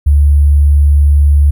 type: tone with sample-and-hold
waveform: sine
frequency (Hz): 72.2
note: D2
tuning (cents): -29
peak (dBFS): -4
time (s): 0.06-1.51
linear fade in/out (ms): 10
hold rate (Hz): 11025
effects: none